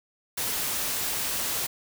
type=noise; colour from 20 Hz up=white; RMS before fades=-29 dBFS; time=0.37-1.67 s; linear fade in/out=10 ms; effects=none